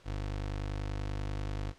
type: tone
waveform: 25% pulse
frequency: 50.3 Hz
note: G1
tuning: 45 cents sharp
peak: -30 dBFS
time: 0.04-1.74 s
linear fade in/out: 50 ms
effects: pink hiss -61 dBFS RMS until 1.78 s + low-pass 6000 Hz 12 dB/octave